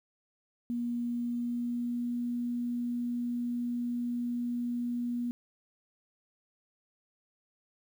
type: tone with pitch glide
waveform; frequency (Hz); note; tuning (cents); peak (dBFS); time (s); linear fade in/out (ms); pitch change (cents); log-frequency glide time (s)
sine; 239 to 241.1; A#3 to B3; +43 to -41; -30; 0.7-5.31; 0; +16; 1-2.15
effects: 10-bit